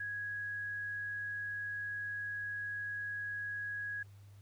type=tone; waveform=sine; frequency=1661.2 Hz; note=G#6; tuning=in tune; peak=-37 dBFS; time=0-4.03 s; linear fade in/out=5 ms; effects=added 100 Hz sine -53 dBFS peak until 4.41 s + pink hiss -69 dBFS RMS until 4.41 s